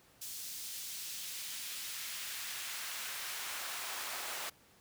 pink noise with high-pass filter sweep, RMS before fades -42 dBFS, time 0.21-4.5 s, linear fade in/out 10 ms, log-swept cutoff 5200 to 760 Hz, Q 0.77, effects pink hiss -64 dBFS RMS until 4.8 s + high-pass 80 Hz 12 dB/octave

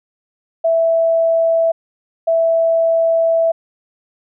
sine tone bursts at uneven times, 659.3 Hz, E5, in tune, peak -11 dBFS, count 2, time 0.64-1.72 / 2.27-3.52 s, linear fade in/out 10 ms, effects none

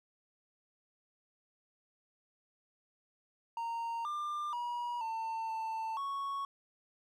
triangle tone with pitch steps, 925 / 1194 / 961 / 898 / 891 / 1109 Hz, A#5 / D6 / B5 / A5 / A5 / C#6, -14 / +28 / -48 / +35 / +22 / 0 cents, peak -33 dBFS, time 3.57-6.45 s, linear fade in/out 2 ms, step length 480 ms, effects none

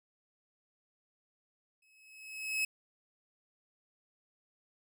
40% pulse tone with exponential growth, 2573 Hz, E7, 43 cents flat, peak -27 dBFS, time 1.82-2.65 s, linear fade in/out 5 ms, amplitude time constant 180 ms, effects none

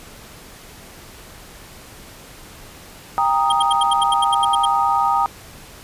sine chord, Eb major, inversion first, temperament equal with one note detuned, 795.4 / 932.3 / 1244.5 Hz, G5 / Bb5 / Eb6, +25 / 0 / 0 cents, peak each -19 dBFS, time 3.18-5.26 s, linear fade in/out 0 ms
square tone bursts, 3213 Hz, G7, 42 cents sharp, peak -18 dBFS, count 12, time 3.5-4.655 s, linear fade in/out 5 ms, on 22 ms, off 81 ms
effects pink hiss -41 dBFS RMS until 5.83 s + resampled to 32000 Hz

